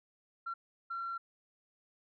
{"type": "tone bursts at uneven times", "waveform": "sine", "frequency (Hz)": 1364, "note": "F6", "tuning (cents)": -41, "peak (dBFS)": -35, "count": 2, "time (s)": [[0.46, 0.54], [0.9, 1.18]], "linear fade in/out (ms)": 10, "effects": ["tanh soft clip ceiling -32 dBFS"]}